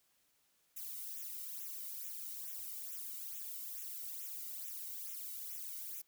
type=noise with flanger; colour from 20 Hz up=violet; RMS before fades=-45 dBFS; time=0.76-6.02 s; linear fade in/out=10 ms; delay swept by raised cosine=0.21 to 1.21 ms; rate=2.3 Hz; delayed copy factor=-0.9; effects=white hiss -75 dBFS RMS until 6.07 s